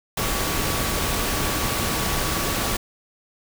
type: tone in noise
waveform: sine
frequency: 1137 Hz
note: C#6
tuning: 44 cents sharp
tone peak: -34 dBFS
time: 0.17-2.77 s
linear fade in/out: 5 ms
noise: pink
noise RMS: -24 dBFS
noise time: 0.17-2.77 s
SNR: -13 dB
effects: none